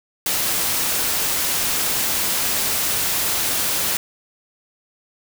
white noise, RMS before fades -21 dBFS, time 0.26-3.97 s, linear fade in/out 2 ms, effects none

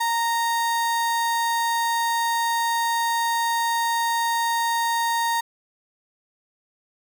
35% pulse tone, 928 Hz, A#5, 8 cents flat, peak -19 dBFS, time 0-5.41 s, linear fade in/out 10 ms, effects none

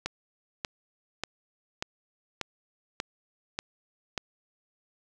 click train, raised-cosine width 0.2 ms, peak -13 dBFS, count 8, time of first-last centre 0.06-4.178 s, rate 1.7 Hz, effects none

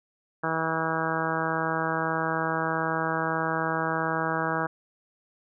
harmonic tone, 161.6 Hz, E3, 34 cents flat, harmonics 1 / 2 / 3 / 4 / 5 / 6 / 7 / 8 / 9 / 10, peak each -34 / -34 / -34 / -34 / -34 / -34 / -34 / -34 / -34 / -34 dBFS, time 0.43-4.67 s, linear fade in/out 10 ms, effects none

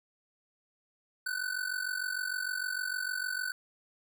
square ring-modulated tone, 1500 Hz, F#6, 23 cents sharp, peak -30 dBFS, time 1.26-3.52 s, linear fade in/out 2 ms, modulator 23.3 Hz, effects none

